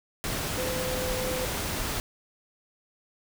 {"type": "tone in noise", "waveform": "sine", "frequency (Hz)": 510, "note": "C5", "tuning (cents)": -44, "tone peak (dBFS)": -31, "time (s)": [0.58, 1.45], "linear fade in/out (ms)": 0, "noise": "pink", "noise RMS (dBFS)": -31, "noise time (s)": [0.24, 2], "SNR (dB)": -3, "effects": []}